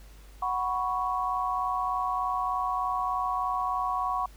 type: chord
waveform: sine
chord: F# suspended fourth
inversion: none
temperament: just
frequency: 740 / 986.7 / 1110 Hz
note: F#5 / B5 / C#6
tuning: 0 / -2 / +2 cents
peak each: -31 / -32 / -29 dBFS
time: 0.42-4.26 s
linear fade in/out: 5 ms
effects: added 50 Hz sine -47 dBFS peak until 4.36 s + pink hiss -57 dBFS RMS until 4.36 s